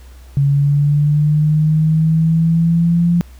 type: linear sweep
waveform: sine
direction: up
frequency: 139.3 to 173.2 Hz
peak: -10 dBFS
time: 0.37-3.21 s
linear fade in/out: 0 ms
effects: added 63 Hz sine -36 dBFS peak until 3.39 s + pink hiss -49 dBFS RMS until 3.39 s